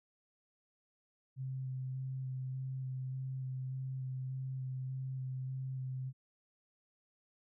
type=tone with vibrato; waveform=sine; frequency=130.81 Hz; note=C3; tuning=in tune; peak=-37 dBFS; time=1.36-6.13 s; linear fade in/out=50 ms; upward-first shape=square; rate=1.7 Hz; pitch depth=11 cents each way; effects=none